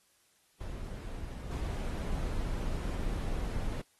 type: noise with level steps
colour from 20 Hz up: brown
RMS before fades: -40 / -34 dBFS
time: 0.6-3.82 s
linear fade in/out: 10 ms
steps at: 1.5 s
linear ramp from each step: 20 ms
effects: white hiss -69 dBFS RMS until 3.99 s + AAC 32 kbps